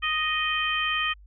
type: harmonic tone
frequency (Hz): 622.3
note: D#5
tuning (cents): 0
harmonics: 2 / 3 / 4 / 5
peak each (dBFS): -29 / -29 / -29 / -29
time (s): 0.02-1.14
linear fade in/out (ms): 20
effects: added 50 Hz sine -47 dBFS peak until 1.26 s